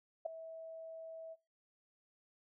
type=tone with ADSR envelope; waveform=sine; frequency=650 Hz; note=E5; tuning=24 cents flat; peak=-31 dBFS; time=0.25-1.36 s; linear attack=11 ms; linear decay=5 ms; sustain=-15 dB; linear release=38 ms; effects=noise-tail reverb RT60 0.3 s tail -25 dB re dry